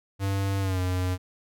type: tone with pitch glide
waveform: square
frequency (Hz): 98 to 91.44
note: G2 to F#2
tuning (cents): 0 to -20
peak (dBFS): -25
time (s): 0.19-1.18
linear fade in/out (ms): 50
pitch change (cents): -120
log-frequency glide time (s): 0.6-0.8
effects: none